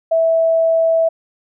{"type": "tone", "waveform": "sine", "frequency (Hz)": 655, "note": "E5", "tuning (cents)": -11, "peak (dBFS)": -11, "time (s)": [0.11, 1.09], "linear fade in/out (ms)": 10, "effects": []}